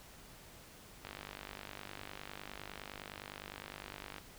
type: click train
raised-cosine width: 0.3 ms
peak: -28 dBFS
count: 157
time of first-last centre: 1.05-4.183 s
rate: 49.8 Hz
effects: pink hiss -56 dBFS RMS until 4.38 s